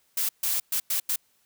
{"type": "noise bursts at uneven times", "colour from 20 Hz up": "blue", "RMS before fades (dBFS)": -26, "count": 5, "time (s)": [[0.17, 0.29], [0.43, 0.6], [0.72, 0.8], [0.9, 1], [1.09, 1.16]], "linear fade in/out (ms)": 5, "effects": ["white hiss -67 dBFS RMS until 1.45 s"]}